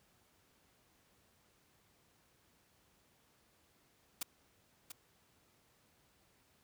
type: noise with echo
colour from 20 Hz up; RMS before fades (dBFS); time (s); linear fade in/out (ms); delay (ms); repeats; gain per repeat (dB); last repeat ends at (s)
white; -38; 4.21-4.23; 5; 690; 1; -9; 4.92
effects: pink hiss -71 dBFS RMS until 6.63 s + high-pass 60 Hz 12 dB/octave